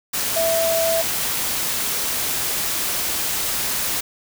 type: tone in noise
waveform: sine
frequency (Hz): 659.3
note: E5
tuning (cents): 0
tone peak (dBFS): -18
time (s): 0.36-1.02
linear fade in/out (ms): 10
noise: white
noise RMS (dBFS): -23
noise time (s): 0.13-4.01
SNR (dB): +2
effects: none